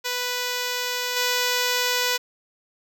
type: tone with level steps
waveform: 5% pulse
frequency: 493.9 Hz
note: B4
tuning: in tune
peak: -13 / -9 dBFS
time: 0.04-2.18 s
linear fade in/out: 20 ms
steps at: 1.16 s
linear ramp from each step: 10 ms
effects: none